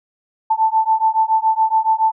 sine beating tone pair, 880 / 887.1 Hz, A5 / A5, 0 / +14 cents, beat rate 7.1 Hz, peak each -16 dBFS, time 0.5-2.12 s, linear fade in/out 10 ms, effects none

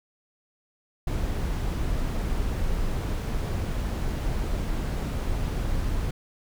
brown noise, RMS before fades -27 dBFS, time 1.07-6.11 s, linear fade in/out 5 ms, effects none

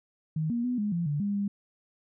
sine tone with pitch steps, 156.8 / 236.6 / 248 / 208 / 171 / 146 / 202.7 / 201.3 Hz, D#3 / A#3 / B3 / G#3 / F3 / D3 / G#3 / G3, +14 / +26 / +7 / +3 / -36 / -10 / -42 / +46 cents, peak -26 dBFS, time 0.36-1.48 s, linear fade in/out 5 ms, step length 140 ms, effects none

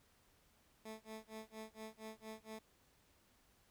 15% pulse tone with tremolo, 219.3 Hz, A3, 6 cents flat, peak -40 dBFS, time 0.85-2.59 s, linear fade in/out 5 ms, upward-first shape sine, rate 4.3 Hz, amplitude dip 100%, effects pink hiss -72 dBFS RMS until 3.7 s

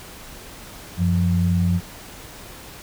sine tone pair together, 92.5 / 174.61 Hz, F#2 / F3, 0 / 0 cents, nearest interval major seventh, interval 1100 cents, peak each -19 / -19 dBFS, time 0.97-1.81 s, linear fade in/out 50 ms, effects pink hiss -40 dBFS RMS until 2.82 s

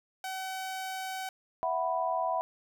sawtooth tone, 758 Hz, F#5, 42 cents sharp, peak -31 dBFS, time 0.24-1.29 s, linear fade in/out 2 ms
sine chord, E suspended second, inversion none, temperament equal, 659.3 / 740 / 987.8 Hz, E5 / F#5 / B5, 0 / 0 / 0 cents, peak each -32 dBFS, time 1.63-2.41 s, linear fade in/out 0 ms
effects none

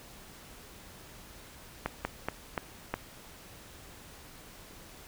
slowing click train, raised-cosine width 0.5 ms, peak -15 dBFS, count 5, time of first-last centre 1.86-2.94 s, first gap 190 ms, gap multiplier 1.24, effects pink hiss -51 dBFS RMS until 5.07 s

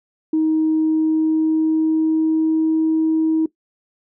sine tone with pitch glide, 315 to 318.5 Hz, D#4 to D#4, +21 to +41 cents, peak -13 dBFS, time 0.33-3.46 s, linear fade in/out 5 ms, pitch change +20 cents, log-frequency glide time 0.8-2.84 s, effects noise-tail reverb RT60 0.1 s tail -18 dB re dry + tanh soft clip ceiling -10 dBFS

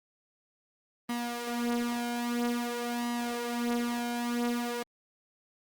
sawtooth tone with flanger, 239.1 Hz, A#3, 44 cents sharp, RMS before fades -32 dBFS, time 1.09-4.83 s, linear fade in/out 5 ms, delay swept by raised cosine 1 to 5.5 ms, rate 0.5 Hz, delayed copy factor +0.65, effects Opus 24 kbps

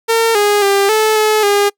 sawtooth tone with pitch steps, 455.3 / 412.5 / 397.5 / 434.7 / 429.8 / 406.6 Hz, A#4 / G#4 / G4 / A4 / A4 / G#4, -41 / -12 / +24 / -21 / -41 / -37 cents, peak -6 dBFS, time 0.08-1.7 s, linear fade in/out 20 ms, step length 270 ms, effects noise-tail reverb RT60 0.1 s tail -25 dB re dry

